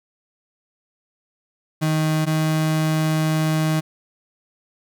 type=tone pair in turn; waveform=35% pulse; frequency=156.4 / 157.03 Hz; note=D#3 / D#3; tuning=+9 / +16 cents; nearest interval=unison; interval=7 cents; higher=second; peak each=-16 dBFS; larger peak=neither; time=1.81-2.26 / 2.26-3.81 s; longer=second; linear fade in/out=20 ms; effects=none